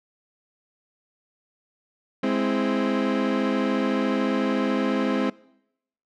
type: chord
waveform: 30% pulse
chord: Ab augmented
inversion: none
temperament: equal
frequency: 207.7 / 261.6 / 329.6 Hz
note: Ab3 / C4 / E4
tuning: 0 / 0 / 0 cents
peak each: -23 / -21 / -27 dBFS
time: 2.23-5.3 s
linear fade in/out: 5 ms
effects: noise-tail reverb RT60 0.8 s tail -23 dB re dry + low-pass 3000 Hz 12 dB/octave